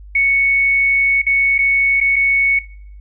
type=tone with dropouts; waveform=sine; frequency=2217 Hz; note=C#7; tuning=in tune; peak=-11 dBFS; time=0.15-2.59 s; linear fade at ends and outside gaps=5 ms; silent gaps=1.218-1.265 / 1.581-1.588 / 2.003-2.011 / 2.16-2.163 s; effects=noise-tail reverb RT60 0.6 s tail -20 dB re dry + added 50 Hz sine -34 dBFS peak until 3 s